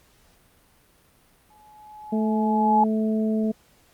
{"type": "tone with exponential growth", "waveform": "sine", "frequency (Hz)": 849, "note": "G#5", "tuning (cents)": 38, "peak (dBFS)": -14, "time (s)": [1.5, 2.84], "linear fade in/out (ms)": 5, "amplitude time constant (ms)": 290}
{"type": "harmonic tone", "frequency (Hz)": 218.1, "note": "A3", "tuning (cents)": -15, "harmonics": [1, 2, 3], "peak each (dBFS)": [-21, -29, -33], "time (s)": [2.12, 3.52], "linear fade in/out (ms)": 10}
{"effects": ["pink hiss -59 dBFS RMS until 3.93 s", "Opus 48 kbps"]}